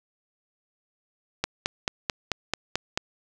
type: click train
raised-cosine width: 0.2 ms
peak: -7 dBFS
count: 8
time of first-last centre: 1.44-2.975 s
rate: 4.56 Hz
effects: none